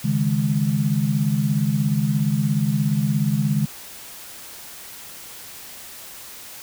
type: chord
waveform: sine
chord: C# suspended second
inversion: none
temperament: equal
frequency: 138.59 / 155.56 / 207.7 Hz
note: C#3 / D#3 / G#3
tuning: 0 / 0 / 0 cents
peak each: -22 dBFS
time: 0.04-3.66 s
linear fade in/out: 10 ms
effects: white hiss -39 dBFS RMS until 6.62 s